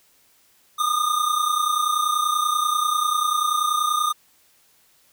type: tone pair together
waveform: square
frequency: 1203 / 1233.3 Hz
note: D6 / D#6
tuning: +41 / -16 cents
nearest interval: unison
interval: 43 cents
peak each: -23 dBFS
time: 0.78-4.13 s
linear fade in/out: 20 ms
effects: white hiss -59 dBFS RMS until 5.12 s